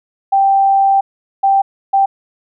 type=tone bursts at uneven times; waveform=sine; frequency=784 Hz; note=G5; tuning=in tune; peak=-8 dBFS; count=3; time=0.32-1.01 / 1.43-1.62 / 1.93-2.06 s; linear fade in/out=10 ms; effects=none

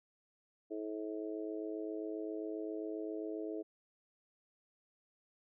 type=harmonic tone; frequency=107.5 Hz; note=A2; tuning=40 cents flat; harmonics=3 / 4 / 5 / 6; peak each=-41 / -42 / -50 / -48 dBFS; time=0.7-3.63 s; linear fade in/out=20 ms; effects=none

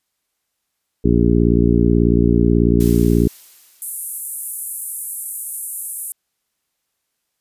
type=harmonic tone; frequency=58.27 Hz; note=A#1; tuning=in tune; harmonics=1 / 2 / 3 / 4 / 5 / 6 / 7; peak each=-18 / -19 / -18 / -18 / -19 / -21 / -21 dBFS; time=1.04-3.28 s; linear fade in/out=10 ms
type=noise with exponential decay; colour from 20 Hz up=blue; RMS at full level=-29 dBFS; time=2.8-4.74 s; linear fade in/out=5 ms; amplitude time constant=420 ms
type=band-pass noise; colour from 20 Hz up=pink; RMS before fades=-28 dBFS; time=3.82-6.12 s; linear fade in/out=0 ms; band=9000 to 13000 Hz; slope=48 dB/octave
effects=white hiss -74 dBFS RMS until 7.4 s + resampled to 32000 Hz

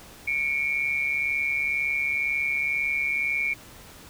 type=tone pair together; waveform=sine; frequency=2219 / 2361 Hz; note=C#7 / D7; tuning=+1 / +9 cents; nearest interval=minor second; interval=108 cents; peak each=-26 dBFS; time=0.27-3.54 s; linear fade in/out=10 ms; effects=pink hiss -47 dBFS RMS until 4.09 s

